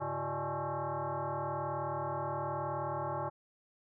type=tone with frequency modulation; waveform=sine; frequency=140 Hz; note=C#3; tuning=18 cents sharp; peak=-33 dBFS; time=0-3.3 s; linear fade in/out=20 ms; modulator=241 Hz; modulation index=4.4; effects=none